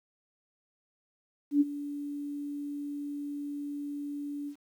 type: tone with ADSR envelope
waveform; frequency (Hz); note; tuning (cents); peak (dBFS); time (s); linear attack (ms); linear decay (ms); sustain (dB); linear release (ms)
sine; 288.4; D4; -31; -18; 1.51-4.56; 97; 29; -16; 83
effects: 10-bit